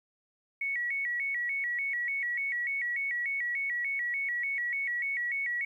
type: tone with vibrato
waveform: sine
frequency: 2066 Hz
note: C7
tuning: 22 cents flat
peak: -29 dBFS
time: 0.61-5.65 s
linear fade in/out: 5 ms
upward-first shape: square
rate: 3.4 Hz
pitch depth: 120 cents each way
effects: 11-bit